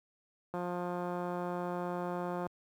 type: click train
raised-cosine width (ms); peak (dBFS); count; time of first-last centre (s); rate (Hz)
1; -24; 342; 0.54-2.467; 177
effects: high-pass 80 Hz 12 dB/octave + 10-bit